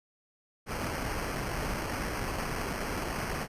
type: noise with sample-and-hold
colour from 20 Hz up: pink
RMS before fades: -34 dBFS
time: 0.66-3.48 s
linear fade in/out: 50 ms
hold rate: 3675 Hz
effects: resampled to 32000 Hz